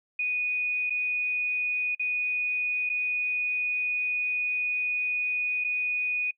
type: tone with dropouts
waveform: sine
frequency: 2476 Hz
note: D#7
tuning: 9 cents flat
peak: -25 dBFS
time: 0.19-6.31 s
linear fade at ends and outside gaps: 5 ms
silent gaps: 0.898-0.904 / 1.95-1.995 / 2.893-2.898 / 5.641-5.645 s
effects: noise-tail reverb RT60 0.1 s tail -26 dB re dry